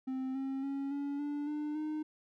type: tone with pitch steps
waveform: triangle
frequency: 261.6 / 268.6 / 275.9 / 283.3 / 290.9 / 298.8 / 306.8 Hz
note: C4 / C4 / C#4 / C#4 / D4 / D4 / D#4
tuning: 0 / +46 / -8 / +38 / -16 / +30 / -24 cents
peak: -32 dBFS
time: 0.07-2.03 s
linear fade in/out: 10 ms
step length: 280 ms
effects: none